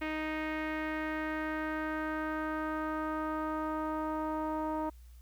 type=tone with low-pass filter sweep; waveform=sawtooth; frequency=311.1 Hz; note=D#4; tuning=in tune; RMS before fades=-35 dBFS; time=0.01-4.9 s; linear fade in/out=10 ms; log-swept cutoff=2300 to 960 Hz; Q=2.9; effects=added 60 Hz sine -50 dBFS peak until 5.21 s + white hiss -68 dBFS RMS until 5.21 s